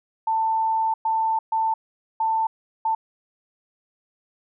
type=tone bursts at uneven times; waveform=sine; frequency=890 Hz; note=A5; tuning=20 cents sharp; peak=-19 dBFS; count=5; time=0.27-0.94 / 1.05-1.39 / 1.52-1.74 / 2.2-2.47 / 2.85-2.95 s; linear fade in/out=5 ms; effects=none